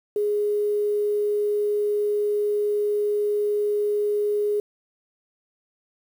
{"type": "tone with quantisation", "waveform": "sine", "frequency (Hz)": 415.3, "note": "G#4", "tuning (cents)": 0, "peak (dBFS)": -20, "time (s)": [0.16, 4.6], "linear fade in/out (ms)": 2, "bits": 8, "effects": []}